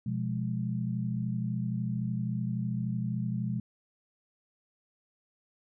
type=chord; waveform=sine; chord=F diminished; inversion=second; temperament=equal with one note detuned; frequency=124.04 / 174.61 / 207.7 Hz; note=Cb3 / F3 / Ab3; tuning=+8 / 0 / 0 cents; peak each=-32 / -35 / -34 dBFS; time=0.06-3.6 s; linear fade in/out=5 ms; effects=none